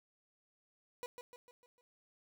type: tone with echo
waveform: 30% pulse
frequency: 489 Hz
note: B4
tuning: 17 cents flat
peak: -38 dBFS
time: 1.03-1.06 s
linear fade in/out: 0 ms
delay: 150 ms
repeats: 5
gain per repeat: -6 dB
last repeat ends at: 1.81 s
effects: none